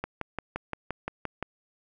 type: click train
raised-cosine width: 0.5 ms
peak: -16 dBFS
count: 9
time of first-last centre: 0.04-1.426 s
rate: 5.77 Hz
effects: none